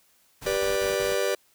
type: noise bursts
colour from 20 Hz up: pink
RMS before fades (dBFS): -39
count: 4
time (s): 0.41-1.153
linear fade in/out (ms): 20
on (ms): 170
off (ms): 21
type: chord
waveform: 45% pulse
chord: G major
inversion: none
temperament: just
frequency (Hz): 392 / 490 / 588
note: G4 / B4 / D5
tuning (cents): 0 / -14 / +2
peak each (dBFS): -28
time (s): 0.46-1.35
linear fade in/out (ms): 5
effects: white hiss -63 dBFS RMS until 1.54 s